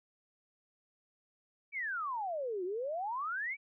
sine exponential two-way sweep, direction down then up, 2349 to 348.8 to 2349 Hz, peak -34 dBFS, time 1.72-3.57 s, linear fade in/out 50 ms, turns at 2.64 s, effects none

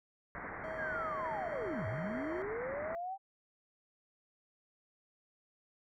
white low-pass noise, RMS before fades -44 dBFS, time 0.35-2.95 s, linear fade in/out 0 ms, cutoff 2100 Hz, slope 96 dB/octave
triangle tone with vibrato, 634 Hz, D#5, 32 cents sharp, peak -39 dBFS, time 0.64-2.42 s, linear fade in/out 0 ms, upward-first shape sine, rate 3.4 Hz, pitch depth 17 cents each way
sine linear two-way sweep, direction down then up, 1707 to 92.5 to 792 Hz, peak -37 dBFS, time 0.76-3.18 s, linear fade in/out 50 ms, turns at 1.87 s
effects none

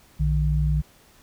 sine tone pair together, 60.08 / 151.4 Hz, B1 / D#3, -47 / -47 cents, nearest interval octave + major third, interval 1600 cents, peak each -21 / -22 dBFS, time 0.19-0.82 s, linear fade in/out 20 ms, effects pink hiss -55 dBFS RMS until 1.22 s

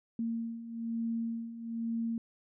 sine beating tone pair, 228.7 / 229.8 Hz, A#3 / A#3, -33 / -25 cents, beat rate 1.1 Hz, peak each -39 / -34 dBFS, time 0.19-2.18 s, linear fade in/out 2 ms, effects none

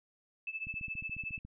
sine tone with tremolo, 2623 Hz, E7, 9 cents flat, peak -33 dBFS, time 0.47-1.39 s, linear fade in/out 2 ms, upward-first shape triangle, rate 14 Hz, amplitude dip 95%
click train, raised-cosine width 5 ms, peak -35 dBFS, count 12, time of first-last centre 0.67-1.45 s, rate 14.1 Hz
effects none

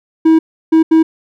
triangle tone bursts at uneven times, 321.5 Hz, E4, 43 cents flat, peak -3 dBFS, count 3, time 0.25-0.39 / 0.72-0.83 / 0.91-1.03 s, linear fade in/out 10 ms, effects none

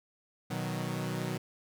sawtooth chord, B major, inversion none, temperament equal, 123.47 / 155.56 / 185 Hz, B2 / D#3 / F#3, 0 / 0 / 0 cents, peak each -33 dBFS, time 0.5-1.38 s, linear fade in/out 10 ms, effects none

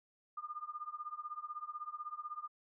sine tone with tremolo, 1212 Hz, D#6, 46 cents flat, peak -37 dBFS, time 0.37-2.48 s, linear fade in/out 5 ms, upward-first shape triangle, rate 16 Hz, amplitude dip 100%, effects none

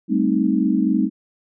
sine chord, A half-diminished seventh, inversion third, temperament equal, 196 / 220 / 261.6 / 311.1 Hz, G3 / A3 / C4 / Eb4, 0 / 0 / 0 / 0 cents, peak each -21 dBFS, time 0.08-1.1 s, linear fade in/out 50 ms, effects none

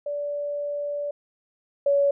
sine tone pair in turn, 580 / 564.8 Hz, D5 / C#5, -22 / +32 cents, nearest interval unison, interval 46 cents, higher first, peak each -26 / -17 dBFS, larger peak second, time 0.06-1.11 / 1.86-2.11 s, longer first, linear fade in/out 5 ms, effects none

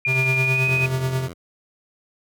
sine tone with pitch glide, 2411 to 2497 Hz, D7 to D#7, +45 to +6 cents, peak -19 dBFS, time 0.05-0.86 s, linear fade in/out 2 ms, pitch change +61 cents, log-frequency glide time 0.38-0.65 s
square tone with tremolo, 130.81 Hz, C3, in tune, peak -19 dBFS, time 0.06-1.29 s, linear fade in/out 50 ms, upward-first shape triangle, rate 9.3 Hz, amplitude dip 60%
10% pulse tone, 86.7 Hz, F2, 12 cents flat, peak -26 dBFS, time 0.66-1.34 s, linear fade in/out 20 ms
effects none

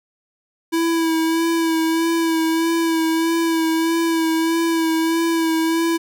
square tone with vibrato, 327.9 Hz, E4, 9 cents flat, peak -17 dBFS, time 0.72-5.98 s, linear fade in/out 20 ms, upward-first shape sine, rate 1.6 Hz, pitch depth 26 cents each way, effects none

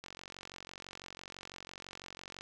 click train, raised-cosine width 0.2 ms, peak -28 dBFS, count 110, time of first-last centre 0.04-2.41 s, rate 46 Hz, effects none

